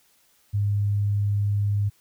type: tone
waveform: sine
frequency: 102.1 Hz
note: G#2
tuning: 29 cents flat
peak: -20 dBFS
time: 0.53-1.9 s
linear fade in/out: 20 ms
effects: white hiss -62 dBFS RMS until 2 s